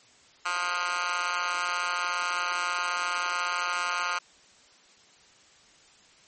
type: tone with high-pass filter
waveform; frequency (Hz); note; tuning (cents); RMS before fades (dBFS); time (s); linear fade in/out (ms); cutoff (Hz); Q
10% pulse; 177; F3; +23; -29; 0.45-4.19; 10; 1400; 3.5
effects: white hiss -57 dBFS RMS until 6.27 s + MP3 32 kbps